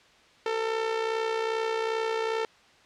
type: tone with amplitude modulation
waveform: sawtooth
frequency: 447.9 Hz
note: A4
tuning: 31 cents sharp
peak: -20 dBFS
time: 0.46-2.45 s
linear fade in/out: 2 ms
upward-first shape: sine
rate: 62.5 Hz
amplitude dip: 55%
effects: white hiss -57 dBFS RMS until 2.85 s + low-pass 4000 Hz 12 dB/octave